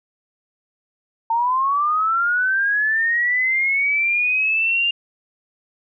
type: linear sweep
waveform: sine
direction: up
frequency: 900 to 2814 Hz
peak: -16 dBFS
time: 1.3-4.91 s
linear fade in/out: 5 ms
effects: none